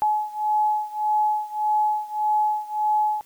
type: beating tone pair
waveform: sine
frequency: 849 / 850.7 Hz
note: G#5 / G#5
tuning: +38 / +41 cents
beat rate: 1.7 Hz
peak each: -22 / -24 dBFS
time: 0.02-3.21 s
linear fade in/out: 0 ms
effects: white hiss -56 dBFS RMS until 3.25 s